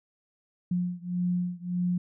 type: beating tone pair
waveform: sine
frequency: 177.4 / 179.1 Hz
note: F3 / F3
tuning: +27 / +44 cents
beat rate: 1.7 Hz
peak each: -29 / -30 dBFS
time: 0.71-1.98 s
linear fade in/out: 5 ms
effects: none